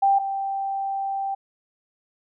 sine tone pair in turn, 788 / 783.8 Hz, G5 / G5, +9 / 0 cents, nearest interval unison, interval 9 cents, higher first, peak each -15 / -24 dBFS, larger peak first, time 0.02-0.19 / 0.19-1.35 s, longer second, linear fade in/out 10 ms, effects none

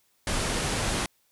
pink low-pass noise, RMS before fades -28 dBFS, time 0.27-1.06 s, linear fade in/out 2 ms, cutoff 11000 Hz, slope 96 dB/octave, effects white hiss -68 dBFS RMS until 1.31 s

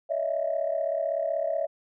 sine tone cluster, 567 / 632 / 668 Hz, C#5 / D#5 / E5, +39 / +27 / +23 cents, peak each -29 dBFS, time 0.09-1.67 s, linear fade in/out 20 ms, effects tanh soft clip ceiling -16 dBFS

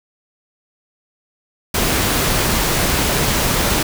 pink noise, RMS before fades -17 dBFS, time 1.74-3.83 s, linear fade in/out 5 ms, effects none

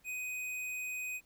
sine tone with tanh clipping, 2500 Hz, D#7, 8 cents sharp, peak -38 dBFS, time 0.04-1.21 s, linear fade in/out 50 ms, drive 18 dB, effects pink hiss -69 dBFS RMS until 1.25 s

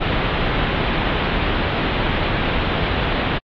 pink low-pass noise, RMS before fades -20 dBFS, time 0-3.39 s, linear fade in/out 20 ms, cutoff 3600 Hz, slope 48 dB/octave, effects AAC 48 kbps

